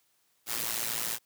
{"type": "noise with amplitude modulation", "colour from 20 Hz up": "white", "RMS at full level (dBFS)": -29, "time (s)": [0.46, 1.19], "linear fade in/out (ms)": 50, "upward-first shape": "sine", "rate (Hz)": 114, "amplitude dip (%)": 85, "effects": ["white hiss -71 dBFS RMS until 1.25 s", "high-pass 80 Hz 12 dB/octave"]}